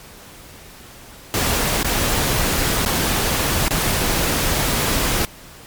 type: noise with dropouts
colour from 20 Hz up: pink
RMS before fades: -19 dBFS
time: 1.34-5.25 s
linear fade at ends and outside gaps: 0 ms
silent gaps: 1.829-1.846 / 2.85-2.861 / 3.682-3.708 s
effects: pink hiss -41 dBFS RMS until 5.66 s + MP3 96 kbps